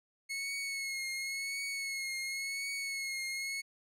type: tone with vibrato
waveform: sawtooth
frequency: 2184 Hz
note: C#7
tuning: 26 cents flat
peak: -32 dBFS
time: 0.29-3.62 s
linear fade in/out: 20 ms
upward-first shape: triangle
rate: 0.93 Hz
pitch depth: 43 cents each way
effects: low-pass 12000 Hz 12 dB/octave